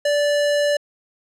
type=tone; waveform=square; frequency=583 Hz; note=D5; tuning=13 cents flat; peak=-17 dBFS; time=0.05-0.77 s; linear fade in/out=5 ms; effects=low-pass 8000 Hz 12 dB/octave